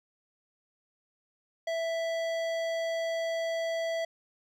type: tone with hard clipping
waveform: triangle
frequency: 660 Hz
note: E5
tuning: 2 cents sharp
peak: -31 dBFS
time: 1.67-4.05 s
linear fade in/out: 5 ms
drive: 18 dB
effects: none